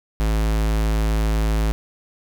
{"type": "tone", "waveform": "square", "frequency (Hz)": 53.9, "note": "A1", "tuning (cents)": -35, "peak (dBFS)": -18, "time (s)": [0.2, 1.72], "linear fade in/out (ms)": 0, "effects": ["10-bit"]}